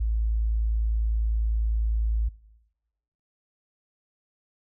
sine tone, 55 Hz, A1, in tune, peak -22 dBFS, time 0-2.29 s, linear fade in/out 10 ms, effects noise-tail reverb RT60 1.0 s tail -20 dB re dry

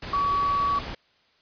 sine tone in noise, 1134 Hz, C#6, 39 cents sharp, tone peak -21 dBFS, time 0.13-0.79 s, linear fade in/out 5 ms, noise pink, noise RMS -35 dBFS, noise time 0.02-0.95 s, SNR +11 dB, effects white hiss -63 dBFS RMS until 1.41 s + resampled to 11025 Hz

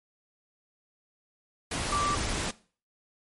sine tone in noise, 1169 Hz, D6, 8 cents flat, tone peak -26 dBFS, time 1.92-2.15 s, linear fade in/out 5 ms, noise pink, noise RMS -31 dBFS, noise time 1.71-2.51 s, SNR +2 dB, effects noise-tail reverb RT60 0.4 s tail -19 dB re dry + MP3 48 kbps

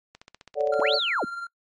click train, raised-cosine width 0.2 ms, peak -27 dBFS, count 13, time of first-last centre 0.15-0.934 s, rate 15.3 Hz
sine chord, D major seventh, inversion second, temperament equal, 440 / 554.4 / 587.3 / 740 Hz, A4 / C#5 / D5 / F#5, 0 / 0 / 0 / 0 cents, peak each -26 / -27 / -24 / -30 dBFS, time 0.55-1 s, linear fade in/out 50 ms
triangle tone with tremolo, 1385 Hz, F6, 15 cents flat, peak -27 dBFS, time 0.72-1.47 s, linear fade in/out 5 ms, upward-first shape sine, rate 20 Hz, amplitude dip 45%
sine linear two-way sweep, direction up then down, 120 to 4568 to 120 Hz, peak -23 dBFS, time 0.79-1.25 s, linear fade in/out 10 ms, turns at 0.95 s
effects noise-tail reverb RT60 0.1 s tail -24 dB re dry + MP3 48 kbps

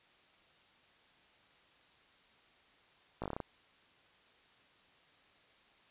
slowing click train, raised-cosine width 1 ms, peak -24 dBFS, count 8, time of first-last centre 3.22-3.402 s, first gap 17 ms, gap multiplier 1.14, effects white hiss -65 dBFS RMS until 5.9 s + resampled to 8000 Hz

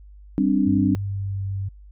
sine chord, G suspended fourth, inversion none, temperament equal with one note detuned, 196 / 262.7 / 293.7 Hz, G3 / C4 / D4, 0 / +7 / 0 cents, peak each -21 dBFS, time 0.38-0.95 s, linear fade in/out 0 ms
sine tone with pitch glide, 100 to 97.55 Hz, G2 to G2, +35 to -8 cents, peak -24 dBFS, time 0.66-1.69 s, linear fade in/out 10 ms, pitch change -43 cents, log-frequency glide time 0.9-1.41 s
effects added 50 Hz sine -42 dBFS peak until 1.91 s

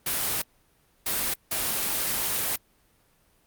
white noise bursts at uneven times, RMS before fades -27 dBFS, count 3, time 0.06-0.42 / 1.06-1.34 / 1.51-2.56 s, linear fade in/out 5 ms, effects pink hiss -64 dBFS RMS until 3.46 s + Opus 32 kbps

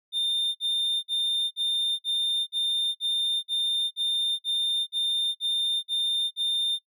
triangle tone bursts, 3614 Hz, A7, 46 cents sharp, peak -22 dBFS, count 14, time 0.12-6.79 s, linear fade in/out 50 ms, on 430 ms, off 50 ms, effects noise-tail reverb RT60 0.1 s tail -22 dB re dry

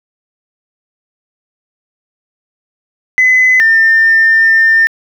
sine tone pair in turn, 2022 / 1801.4 Hz, B6 / A6, +40 / +40 cents, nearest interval major second, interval 200 cents, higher first, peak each -4 dBFS, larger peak neither, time 3.18-3.6 / 3.6-4.87 s, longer second, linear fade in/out 0 ms, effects tanh soft clip ceiling -1 dBFS + 7-bit

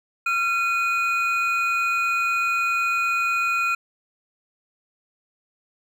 triangle tone pair together, 1372 / 2477 Hz, F6 / D#7, -31 / -8 cents, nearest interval minor seventh, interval 1023 cents, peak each -21 dBFS, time 0.26-3.75 s, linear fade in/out 5 ms, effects none

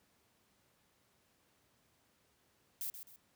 violet noise with echo, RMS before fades -40 dBFS, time 2.81-2.9 s, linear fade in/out 0 ms, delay 130 ms, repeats 2, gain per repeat -9 dB, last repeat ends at 3.16 s, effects pink hiss -73 dBFS RMS until 3.35 s + high-pass 80 Hz 12 dB/octave

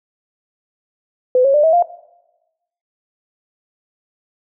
sine tone with pitch steps, 505 / 547.5 / 593.7 / 643.7 / 697.9 Hz, B4 / C#5 / D5 / E5 / F5, +39 / -22 / +19 / -41 / -1 cents, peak -9 dBFS, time 1.35-1.825 s, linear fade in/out 2 ms, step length 95 ms, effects noise-tail reverb RT60 1.0 s tail -19 dB re dry

